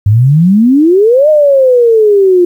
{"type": "exponential two-way sweep", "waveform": "sine", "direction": "up then down", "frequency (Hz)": [98, 622.3, 348], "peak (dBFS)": -3, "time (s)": [0.06, 2.45], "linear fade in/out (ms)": 5, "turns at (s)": 1.29, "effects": ["7-bit"]}